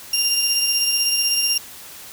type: tone pair together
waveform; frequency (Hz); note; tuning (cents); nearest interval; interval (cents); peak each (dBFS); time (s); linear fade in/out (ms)
30% pulse; 2794 / 5572; F7 / F8; 0 / -5; octave; 1195; -19 / -15; 0.13-1.58; 5
effects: white hiss -39 dBFS RMS until 2.12 s